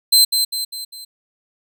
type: tone with echo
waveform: sawtooth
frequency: 4100 Hz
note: C8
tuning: 36 cents flat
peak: -6 dBFS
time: 0.12-0.25 s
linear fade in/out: 10 ms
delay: 200 ms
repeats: 4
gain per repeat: -6 dB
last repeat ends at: 1.05 s
effects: none